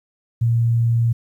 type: tone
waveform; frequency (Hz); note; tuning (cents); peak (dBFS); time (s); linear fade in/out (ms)
sine; 116.54; A#2; 0; -14; 0.41-1.13; 10
effects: 9-bit